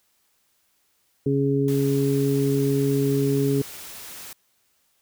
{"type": "harmonic tone", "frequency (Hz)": 138.59, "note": "C#3", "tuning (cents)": 0, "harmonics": [1, 2, 3], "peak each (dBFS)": [-23, -23, -23], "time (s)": [1.26, 3.62], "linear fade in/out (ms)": 5}
{"type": "noise", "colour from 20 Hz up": "white", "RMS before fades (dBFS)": -39, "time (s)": [1.68, 4.33], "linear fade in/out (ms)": 2}
{"effects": ["white hiss -67 dBFS RMS until 5.01 s"]}